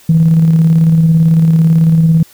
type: tone with tremolo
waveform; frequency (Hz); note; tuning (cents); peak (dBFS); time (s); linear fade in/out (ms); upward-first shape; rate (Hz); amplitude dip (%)
sine; 162.5; E3; -24; -3; 0.09-2.23; 5; square; 18; 30
effects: tanh soft clip ceiling 0 dBFS + white hiss -43 dBFS RMS until 2.33 s